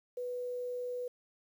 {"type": "tone with quantisation", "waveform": "sine", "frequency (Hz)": 493.9, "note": "B4", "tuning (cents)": 0, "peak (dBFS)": -35, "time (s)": [0.17, 1.08], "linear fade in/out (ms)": 5, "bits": 10, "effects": []}